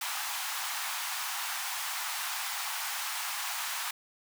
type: high-pass noise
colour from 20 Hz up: pink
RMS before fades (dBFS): -35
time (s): 0.01-3.91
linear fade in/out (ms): 5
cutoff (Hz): 790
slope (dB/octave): 48
effects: none